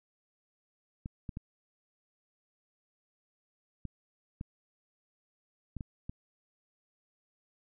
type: clicks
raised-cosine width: 5 ms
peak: -26 dBFS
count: 8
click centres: 1.059 / 1.292 / 1.371 / 3.853 / 4.411 / 5.767 / 5.808 / 6.095 s
effects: none